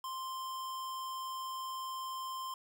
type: tone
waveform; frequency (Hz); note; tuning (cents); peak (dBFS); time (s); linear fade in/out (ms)
square; 1046.5; C6; 0; -39; 0.04-2.54; 2
effects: none